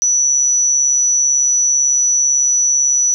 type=tone with amplitude modulation; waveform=sine; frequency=5920 Hz; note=F#8; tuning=in tune; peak=-9 dBFS; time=0.02-3.14 s; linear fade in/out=0 ms; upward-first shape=sine; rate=138 Hz; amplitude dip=40%; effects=none